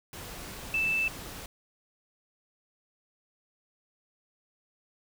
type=tone in noise; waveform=sine; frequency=2642 Hz; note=E7; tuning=3 cents sharp; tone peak=-25 dBFS; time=0.74-1.08 s; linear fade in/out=2 ms; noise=pink; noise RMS=-42 dBFS; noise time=0.13-1.46 s; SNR=+14 dB; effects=none

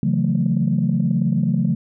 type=chord; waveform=sine; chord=F# minor seventh; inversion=second; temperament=just; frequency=138.75 / 166.5 / 185 / 222 Hz; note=C#3 / E3 / F#3 / A3; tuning=+2 / +18 / 0 / +16 cents; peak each=-21 dBFS; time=0.03-1.75 s; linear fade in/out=2 ms; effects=tanh soft clip ceiling -8 dBFS

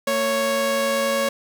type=tone pair together; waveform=sawtooth; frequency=227.6 / 553.7 Hz; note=A#3 / C#5; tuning=-41 / -2 cents; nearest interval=octave + minor third; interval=1539 cents; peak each=-24 / -16 dBFS; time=0.07-1.29 s; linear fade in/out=5 ms; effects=none

